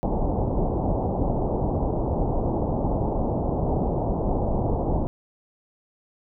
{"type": "low-pass noise", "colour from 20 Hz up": "pink", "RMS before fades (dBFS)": -24, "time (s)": [0.03, 5.07], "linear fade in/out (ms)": 0, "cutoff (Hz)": 880, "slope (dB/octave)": 48, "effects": []}